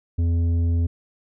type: tone with tanh clipping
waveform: sine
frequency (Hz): 84.6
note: E2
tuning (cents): +45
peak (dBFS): -19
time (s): 0.18-0.87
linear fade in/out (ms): 10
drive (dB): 8
effects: none